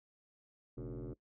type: tone with frequency modulation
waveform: sine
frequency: 116.54 Hz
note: A#2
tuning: in tune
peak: -38 dBFS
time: 0.77-1.14 s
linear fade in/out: 10 ms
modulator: 83.3 Hz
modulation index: 3.9
effects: noise-tail reverb RT60 0.1 s tail -21 dB re dry + tanh soft clip ceiling -40 dBFS